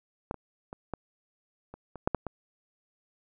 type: clicks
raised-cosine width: 1 ms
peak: -16 / -26 / -26 / -19 / -29 / -27 / -10 / -12 / -20 dBFS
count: 9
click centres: 0.311 / 0.343 / 0.729 / 0.937 / 1.74 / 1.957 / 2.075 / 2.147 / 2.267 s
effects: none